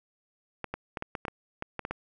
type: clicks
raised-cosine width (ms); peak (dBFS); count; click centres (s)
0.5; -18; 11; 0.643 / 0.74 / 0.972 / 1.024 / 1.152 / 1.252 / 1.282 / 1.624 / 1.793 / 1.851 / 1.91
effects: none